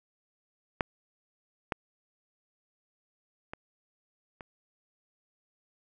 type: clicks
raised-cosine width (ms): 0.5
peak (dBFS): -11 / -14 / -23 / -27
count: 4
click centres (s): 0.808 / 1.722 / 3.535 / 4.408
effects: none